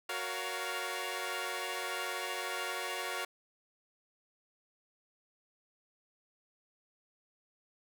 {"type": "chord", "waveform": "10% pulse", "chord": "Gb major seventh", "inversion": "none", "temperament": "equal with one note detuned", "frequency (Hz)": [370, 466.2, 561.5, 698.5], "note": ["Gb4", "Bb4", "Db5", "F5"], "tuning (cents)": [0, 0, 22, 0], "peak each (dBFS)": -33, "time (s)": [0.09, 3.25], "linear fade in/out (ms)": 5, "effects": []}